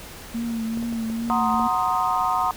sine tone with vibrato, 228.8 Hz, A#3, 32 cents flat, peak -24 dBFS, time 0.34-1.68 s, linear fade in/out 10 ms, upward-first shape triangle, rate 2.4 Hz, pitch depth 46 cents each way
clicks, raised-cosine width 2 ms, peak -24 dBFS, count 6, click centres 0.774 / 0.828 / 0.926 / 1.1 / 1.543 / 1.596 s
sine chord, C half-diminished seventh, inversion second, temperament equal, 740 / 932.3 / 1046.5 / 1244.5 Hz, Gb5 / Bb5 / C6 / Eb6, 0 / 0 / 0 / 0 cents, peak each -25 dBFS, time 1.3-2.51 s, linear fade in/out 0 ms
effects pink hiss -40 dBFS RMS until 2.56 s

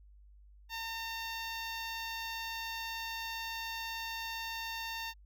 10% pulse tone with notch filter, 909 Hz, A#5, 44 cents flat, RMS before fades -40 dBFS, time 0.69-5.14 s, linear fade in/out 50 ms, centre 9200 Hz, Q 0.95, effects added 50 Hz sine -55 dBFS peak until 5.25 s

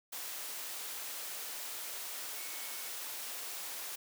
sine tone in noise, 2210 Hz, C#7, 6 cents flat, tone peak -53 dBFS, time 2.35-2.89 s, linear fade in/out 10 ms, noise white, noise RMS -42 dBFS, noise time 0.12-3.96 s, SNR -14 dB, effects high-pass 400 Hz 12 dB/octave

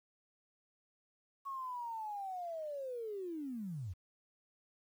sine linear sweep, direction down, 1108.7 to 77.8 Hz, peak -39 dBFS, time 1.45-3.94 s, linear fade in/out 20 ms, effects 11-bit

